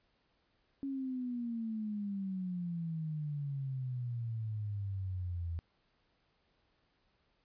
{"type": "exponential sweep", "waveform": "sine", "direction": "down", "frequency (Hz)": [277.2, 82.41], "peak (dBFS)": -35, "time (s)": [0.83, 5.59], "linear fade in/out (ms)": 0, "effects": ["pink hiss -75 dBFS RMS until 7.44 s", "resampled to 11025 Hz"]}